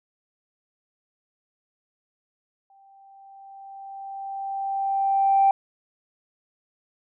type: tone with exponential growth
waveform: sine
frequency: 784 Hz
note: G5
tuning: in tune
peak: -13 dBFS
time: 2.7-5.51 s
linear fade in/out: 2 ms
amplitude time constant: 610 ms
effects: tanh soft clip ceiling -9 dBFS